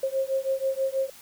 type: beating tone pair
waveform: sine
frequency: 532 / 538.2 Hz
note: C5 / C5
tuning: +29 / +49 cents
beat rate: 6.2 Hz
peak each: -27 dBFS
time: 0.03-1.1 s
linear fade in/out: 5 ms
effects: white hiss -49 dBFS RMS until 1.21 s